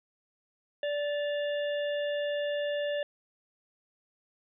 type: harmonic tone with a mistuned harmonic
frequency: 583 Hz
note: D5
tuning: 13 cents flat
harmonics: 1 / 3 / 5 / 6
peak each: -29 / -39 / -43 / -45 dBFS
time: 0.83-3.03 s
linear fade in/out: 2 ms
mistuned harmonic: 5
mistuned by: -60 cents
effects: none